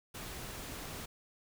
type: noise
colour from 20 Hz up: pink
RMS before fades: -44 dBFS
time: 0.14-1.06 s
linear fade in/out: 10 ms
effects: none